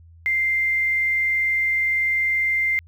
sine tone with quantisation, 2093 Hz, C7, in tune, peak -18 dBFS, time 0.26-2.79 s, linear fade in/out 0 ms, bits 8, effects added 83 Hz sine -45 dBFS peak until 2.87 s

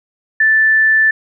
sine tone, 1760 Hz, A6, in tune, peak -8 dBFS, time 0.4-1.11 s, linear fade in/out 5 ms, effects none

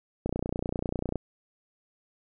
click train, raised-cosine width 2 ms, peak -16 dBFS, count 28, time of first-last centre 0.26-1.157 s, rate 30.1 Hz, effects none

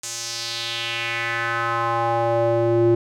square tone with band-pass filter sweep, 116.54 Hz, A#2, in tune, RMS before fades -22 dBFS, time 0.03-2.95 s, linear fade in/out 5 ms, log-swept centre 7200 to 340 Hz, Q 2.7, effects none

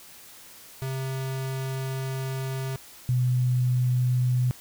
square / sine tone pair in turn, 132.7 / 125.25 Hz, C3 / B2, +25 / +25 cents, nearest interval minor second, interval 100 cents, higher first, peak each -29 / -20 dBFS, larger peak second, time 0.82-2.76 / 3.09-4.51 s, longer first, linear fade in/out 0 ms, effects white hiss -48 dBFS RMS until 4.6 s

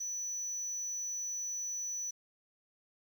sine tone, 5950 Hz, F#8, 9 cents sharp, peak -33 dBFS, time 0-2.11 s, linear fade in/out 10 ms, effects tanh soft clip ceiling -34 dBFS + 10-bit

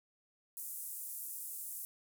white band-pass noise, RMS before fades -44 dBFS, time 0.57-1.85 s, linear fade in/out 0 ms, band 8700 to 16000 Hz, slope 24 dB/octave, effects none

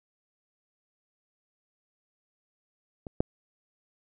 clicks, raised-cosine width 2 ms, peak -25 / -10 dBFS, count 2, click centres 3.068 / 3.205 s, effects none

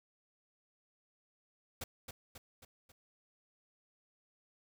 pink noise with echo, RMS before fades -41 dBFS, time 1.81-1.84 s, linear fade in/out 5 ms, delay 270 ms, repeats 4, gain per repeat -5 dB, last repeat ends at 2.92 s, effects none

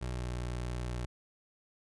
25% pulse tone with pitch glide, 62 to 60.69 Hz, B1 to B1, +7 to -30 cents, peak -31 dBFS, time 0.01-1.06 s, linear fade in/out 10 ms, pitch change -37 cents, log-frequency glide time 0.11-0.31 s, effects resampled to 24000 Hz

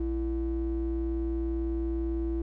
triangle ring-modulated tone, 196 Hz, G3, in tune, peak -21 dBFS, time 0-2.42 s, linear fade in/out 5 ms, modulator 137 Hz, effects tanh soft clip ceiling -22 dBFS

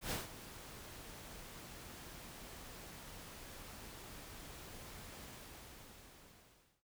pink noise with ADSR envelope, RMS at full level -38 dBFS, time 0.01-6.83 s, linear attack 100 ms, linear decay 160 ms, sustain -14 dB, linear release 1600 ms, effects none

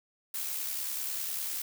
blue noise with amplitude modulation, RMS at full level -33 dBFS, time 0.34-1.62 s, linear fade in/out 5 ms, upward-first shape sine, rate 70 Hz, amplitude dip 40%, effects none

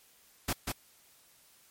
pink noise with echo, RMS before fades -31 dBFS, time 0.48-0.53 s, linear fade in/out 5 ms, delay 190 ms, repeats 1, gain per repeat -3 dB, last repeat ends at 0.72 s, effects white hiss -62 dBFS RMS until 1.7 s + MP3 64 kbps

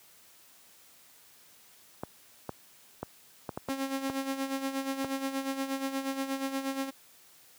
clicks, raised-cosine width 1 ms, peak -20 dBFS, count 8, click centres 2.035 / 2.493 / 3.03 / 3.492 / 3.575 / 3.687 / 4.099 / 5.046 s
sawtooth tone with tremolo, 270 Hz, C#4, 45 cents flat, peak -25 dBFS, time 3.68-6.91 s, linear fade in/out 20 ms, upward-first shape sine, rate 8.4 Hz, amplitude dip 65%
effects white hiss -58 dBFS RMS until 7.58 s + high-pass 80 Hz 12 dB/octave

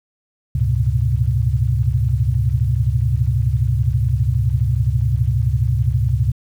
sine tone cluster, 70.4 / 101.9 / 116.9 / 128.9 Hz, C#2 / G#2 / A#2 / C3, +27 / -32 / +5 / -26 cents, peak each -20 dBFS, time 0.55-6.32 s, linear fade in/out 5 ms, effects 8-bit

